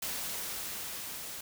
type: noise with level ramp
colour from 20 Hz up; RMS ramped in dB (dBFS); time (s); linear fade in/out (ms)
white; -36 to -42; 0.02-1.41; 5
effects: none